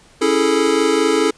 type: chord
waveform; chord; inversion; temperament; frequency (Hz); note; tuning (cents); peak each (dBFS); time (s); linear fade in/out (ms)
square; A major seventh; first; equal; 277.2 / 329.6 / 415.3 / 440; C#4 / E4 / G#4 / A4; 0 / 0 / 0 / 0; -22 / -20 / -20 / -18; 0.21-1.31; 10
effects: pink hiss -49 dBFS RMS until 1.37 s + resampled to 22050 Hz